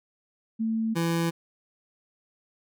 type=tone pair in turn; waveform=sine / 25% pulse; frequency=223.3 / 167.29 Hz; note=A3 / E3; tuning=+26 / +26 cents; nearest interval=perfect fourth; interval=500 cents; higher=first; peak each=-24 / -20 dBFS; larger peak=second; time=0.59-0.95 / 0.95-1.31 s; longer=neither; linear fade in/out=20 ms; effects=none